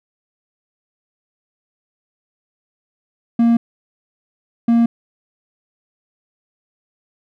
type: tone pair in turn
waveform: triangle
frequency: 233.1 / 233.1 Hz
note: A#3 / A#3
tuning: 0 / 0 cents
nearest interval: unison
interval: 0 cents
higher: neither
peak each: -8 dBFS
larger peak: neither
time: 3.39-3.57 / 4.68-4.86 s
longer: neither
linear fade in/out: 5 ms
effects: none